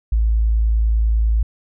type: tone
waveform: sine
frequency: 55 Hz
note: A1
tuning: in tune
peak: -13 dBFS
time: 0.12-1.43 s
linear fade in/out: 5 ms
effects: none